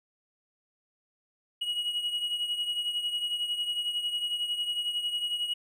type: beating tone pair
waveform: triangle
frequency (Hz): 2903 / 2914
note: F#7 / F#7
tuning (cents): -34 / -27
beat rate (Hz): 11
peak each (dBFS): -28 / -35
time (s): 1.61-5.54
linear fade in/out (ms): 10
effects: none